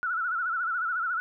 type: tone with vibrato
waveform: sine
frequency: 1396.9 Hz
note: F6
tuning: in tune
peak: -26 dBFS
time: 0.03-1.2 s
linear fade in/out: 0 ms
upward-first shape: sine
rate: 14 Hz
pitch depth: 110 cents each way
effects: none